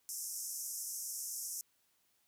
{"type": "band-pass noise", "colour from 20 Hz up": "pink", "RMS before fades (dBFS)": -42, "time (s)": [0.09, 1.61], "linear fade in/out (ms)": 0, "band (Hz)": [5400, 14000], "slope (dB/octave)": 96, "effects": ["white hiss -75 dBFS RMS until 2.27 s"]}